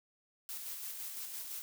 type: noise with tremolo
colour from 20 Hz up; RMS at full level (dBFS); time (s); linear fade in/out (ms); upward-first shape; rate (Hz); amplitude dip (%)
blue; -42; 0.49-1.62; 0; square; 5.9; 30
effects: none